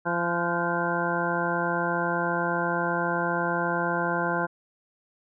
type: harmonic tone with a mistuned harmonic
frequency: 171.9 Hz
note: F3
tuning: 27 cents flat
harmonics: 1 / 2 / 3 / 4 / 5 / 6 / 8 / 9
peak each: -32 / -32 / -32 / -32 / -32 / -32 / -32 / -32 dBFS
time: 0.05-4.47 s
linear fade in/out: 20 ms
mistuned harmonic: 8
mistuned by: +46 cents
effects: none